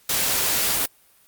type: noise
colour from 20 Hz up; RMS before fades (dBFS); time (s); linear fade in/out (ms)
white; -22; 0.09-0.86; 5
effects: white hiss -57 dBFS RMS until 1.27 s + Opus 48 kbps